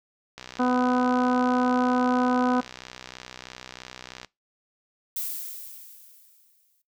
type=click train; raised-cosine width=0.2 ms; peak=-21 dBFS; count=245; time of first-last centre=0.38-4.247 s; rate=63.1 Hz
type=harmonic tone; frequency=250 Hz; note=B3; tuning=21 cents sharp; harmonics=1 / 2 / 3 / 4 / 5 / 6; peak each=-22 / -28 / -28 / -30 / -32 / -34 dBFS; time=0.59-2.61 s; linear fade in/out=10 ms
type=noise with exponential decay; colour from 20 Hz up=violet; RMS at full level=-29 dBFS; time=5.16-6.82 s; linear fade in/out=5 ms; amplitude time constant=360 ms
effects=noise-tail reverb RT60 0.2 s tail -21 dB re dry